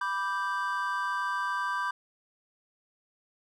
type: chord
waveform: triangle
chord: G major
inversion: first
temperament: equal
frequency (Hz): 987.8 / 1174.7 / 1568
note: B5 / D6 / G6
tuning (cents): 0 / 0 / 0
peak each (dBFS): -31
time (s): 0.01-1.91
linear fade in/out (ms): 5
effects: none